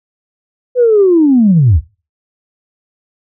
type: linear sweep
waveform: sine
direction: down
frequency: 508 to 61.74 Hz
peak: -4 dBFS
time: 0.75-1.81 s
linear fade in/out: 50 ms
effects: noise-tail reverb RT60 0.3 s tail -19 dB re dry + tanh soft clip ceiling 0 dBFS